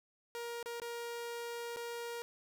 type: tone with dropouts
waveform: sawtooth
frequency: 471.3 Hz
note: A#4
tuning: 19 cents sharp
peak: -36 dBFS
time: 0.35-2.22 s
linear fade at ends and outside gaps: 0 ms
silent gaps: 0.628-0.659 / 0.8-0.818 / 1.762-1.769 s
effects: none